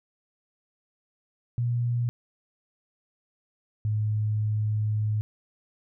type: tone pair in turn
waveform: sine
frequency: 120 / 106.91 Hz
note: B2 / A2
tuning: -49 / -49 cents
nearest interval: major second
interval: 200 cents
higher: first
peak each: -23 dBFS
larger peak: neither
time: 1.58-2.09 / 3.85-5.21 s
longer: second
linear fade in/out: 0 ms
effects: none